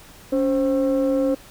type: tone pair together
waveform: sine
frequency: 280.3 / 527 Hz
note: C#4 / C5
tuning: +19 / +12 cents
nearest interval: major seventh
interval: 1093 cents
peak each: -18 dBFS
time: 0.32-1.35 s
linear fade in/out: 10 ms
effects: tanh soft clip ceiling -14 dBFS + pink hiss -46 dBFS RMS until 1.5 s